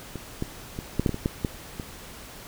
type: clicks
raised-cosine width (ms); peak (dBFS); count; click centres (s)
3; -20 / -14 / -18 / -9 / -8 / -12 / -17 / -10 / -11 / -19; 10; 0.157 / 0.424 / 0.789 / 0.996 / 1.062 / 1.093 / 1.144 / 1.259 / 1.448 / 1.798
effects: pink hiss -43 dBFS RMS until 2.47 s